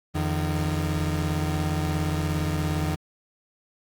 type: tone pair together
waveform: 30% pulse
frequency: 84.9 / 152.68 Hz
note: F2 / D#3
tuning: -48 / -32 cents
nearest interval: minor seventh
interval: 1016 cents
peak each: -24 dBFS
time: 0.14-2.96 s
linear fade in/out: 20 ms
effects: Opus 24 kbps